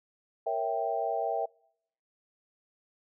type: chord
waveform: sine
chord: A# diminished seventh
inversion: none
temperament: equal with one note detuned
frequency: 464.8 / 554.4 / 659.3 / 784 Hz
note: A#4 / C#5 / E5 / G5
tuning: -5 / 0 / 0 / 0 cents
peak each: -35 / -37 / -31 / -32 dBFS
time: 0.46-1.46 s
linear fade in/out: 10 ms
effects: noise-tail reverb RT60 0.7 s tail -26 dB re dry